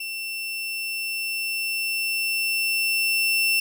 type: tone with level ramp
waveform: 35% pulse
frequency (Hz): 2700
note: E7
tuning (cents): +41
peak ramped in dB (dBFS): -28 to -17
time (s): 0-3.6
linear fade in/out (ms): 5
effects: none